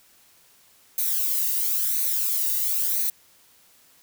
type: noise with flanger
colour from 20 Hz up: violet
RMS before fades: -24 dBFS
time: 0.98-3.1 s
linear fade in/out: 2 ms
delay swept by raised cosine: 0.48 to 1.08 ms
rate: 0.98 Hz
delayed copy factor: +0.6
effects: white hiss -57 dBFS RMS until 4.02 s